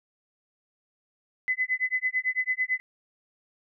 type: tone with tremolo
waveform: sine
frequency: 2019 Hz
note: B6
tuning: 38 cents sharp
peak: -21 dBFS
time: 1.48-2.8 s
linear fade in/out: 0 ms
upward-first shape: sine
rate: 9 Hz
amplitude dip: 100%
effects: none